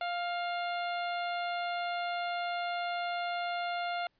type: harmonic tone with a mistuned harmonic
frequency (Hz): 698.5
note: F5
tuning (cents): 0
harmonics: 1 / 2 / 3 / 4 / 5 / 6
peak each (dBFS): -33 / -39 / -43 / -45 / -47 / -49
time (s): 0.01-4.07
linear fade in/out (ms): 2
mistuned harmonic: 3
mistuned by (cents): +29
effects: pink hiss -74 dBFS RMS until 4.19 s + resampled to 11025 Hz